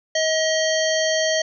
harmonic tone, 634 Hz, D#5, 32 cents sharp, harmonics 1 / 3 / 5 / 7 / 9 / 10, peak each -20 / -25 / -27 / -28 / -30 / -30 dBFS, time 0.15-1.42 s, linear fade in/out 5 ms, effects none

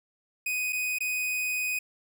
45% pulse tone with dropouts, 2497 Hz, D#7, 6 cents sharp, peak -27 dBFS, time 0.46-1.79 s, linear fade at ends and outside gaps 5 ms, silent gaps 0.725-0.729 / 0.986-1.005 s, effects 11-bit

